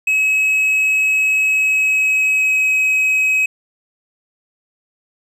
triangle tone with pitch glide, 2563 to 2544 Hz, E7 to D#7, -49 to +38 cents, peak -11 dBFS, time 0.07-3.46 s, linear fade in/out 5 ms, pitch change -13 cents, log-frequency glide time 1.45-2.74 s, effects none

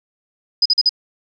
sine tone bursts, 4992 Hz, D#8, 5 cents sharp, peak -10 dBFS, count 4, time 0.62-0.893 s, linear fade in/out 5 ms, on 36 ms, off 43 ms, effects none

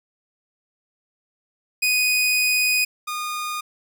sawtooth tone pair in turn, 2489 / 1223.8 Hz, D#7 / D#6, 0 / -29 cents, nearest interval octave, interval 1229 cents, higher first, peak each -14 / -22 dBFS, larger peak first, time 1.82-2.85 / 3.07-3.61 s, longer first, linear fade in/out 10 ms, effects none

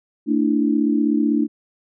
sine chord, A suspended fourth, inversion none, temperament equal with one note detuned, 224.8 / 293.7 / 329.6 Hz, A3 / D4 / E4, +37 / 0 / 0 cents, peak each -20 / -18 / -23 dBFS, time 0.26-1.48 s, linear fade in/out 50 ms, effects none

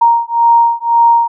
sine beating tone pair, 932.3 / 934.2 Hz, A#5 / A#5, 0 / +3 cents, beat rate 1.9 Hz, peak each -10 dBFS, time 0.01-1.28 s, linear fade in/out 10 ms, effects none

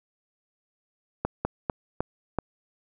slowing click train, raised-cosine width 1 ms, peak -11 dBFS, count 5, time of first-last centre 1.25-2.387 s, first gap 200 ms, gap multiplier 1.24, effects none

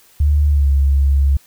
sine tone with pitch glide, 73.42 to 69.3 Hz, D2 to C#2, 0 to 0 cents, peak -10 dBFS, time 0.2-1.37 s, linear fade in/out 5 ms, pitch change -100 cents, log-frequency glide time 0.49-0.68 s, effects white hiss -50 dBFS RMS until 1.46 s

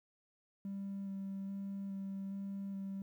triangle tone with vibrato, 196 Hz, G3, in tune, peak -36 dBFS, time 0.65-3.02 s, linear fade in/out 2 ms, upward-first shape square, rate 1.2 Hz, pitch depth 10 cents each way, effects tanh soft clip ceiling -35 dBFS + 12-bit

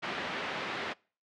white band-pass noise, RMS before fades -36 dBFS, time 0.02-0.94 s, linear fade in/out 20 ms, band 160 to 2600 Hz, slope 12 dB/octave, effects noise-tail reverb RT60 0.4 s tail -25 dB re dry + low-pass 4000 Hz 12 dB/octave

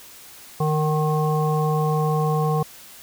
harmonic tone with a mistuned harmonic, 154.2 Hz, D#3, 15 cents flat, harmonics 1 / 3 / 5 / 7, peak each -20 / -25 / -27 / -28 dBFS, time 0.6-2.63 s, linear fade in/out 5 ms, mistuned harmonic 5, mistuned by -17 cents, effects white hiss -44 dBFS RMS until 3.02 s

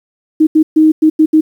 sine tone bursts at uneven times, 312.7 Hz, D#4, 9 cents sharp, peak -4 dBFS, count 6, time 0.4-0.47 / 0.55-0.63 / 0.76-0.92 / 1.02-1.1 / 1.19-1.26 / 1.33-1.41 s, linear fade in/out 10 ms, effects 7-bit

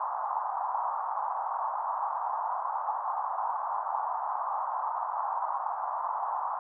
pink band-pass noise, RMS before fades -32 dBFS, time 0-6.59 s, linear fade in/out 2 ms, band 790 to 1100 Hz, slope 48 dB/octave, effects none

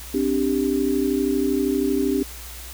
sine chord, C suspended second, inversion none, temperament just, 261.6 / 294.3 / 392.4 Hz, C4 / D4 / G4, 0 / +4 / +2 cents, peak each -23 dBFS, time 0.14-2.23 s, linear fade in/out 5 ms, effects added 60 Hz sine -38 dBFS peak until 2.73 s + white hiss -39 dBFS RMS until 2.73 s

